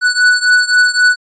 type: beating tone pair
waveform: square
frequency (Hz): 1480 / 1483.8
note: F#6 / F#6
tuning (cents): 0 / +4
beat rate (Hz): 3.8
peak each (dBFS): -11 / -13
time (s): 0.01-1.16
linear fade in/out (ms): 50
effects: resampled to 16000 Hz